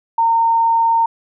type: tone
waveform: sine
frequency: 916 Hz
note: A#5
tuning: 31 cents flat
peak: -11 dBFS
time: 0.18-1.06 s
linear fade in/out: 5 ms
effects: none